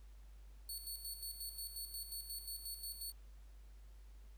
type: tone with tremolo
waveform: 10% pulse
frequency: 4434 Hz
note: C#8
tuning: in tune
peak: -36 dBFS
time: 0.69-3.12 s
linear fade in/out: 2 ms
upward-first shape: square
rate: 5.6 Hz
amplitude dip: 60%
effects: added 50 Hz sine -54 dBFS peak until 4.37 s + pink hiss -72 dBFS RMS until 4.37 s